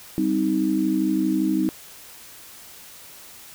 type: chord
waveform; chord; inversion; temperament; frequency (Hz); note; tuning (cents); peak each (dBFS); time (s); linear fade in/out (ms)
sine; C minor; second; just; 196.22 / 261.6 / 314; G3 / C4 / Eb4; +2 / 0 / +16; -25 / -25 / -21; 0.18-1.69; 0
effects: white hiss -44 dBFS RMS until 3.54 s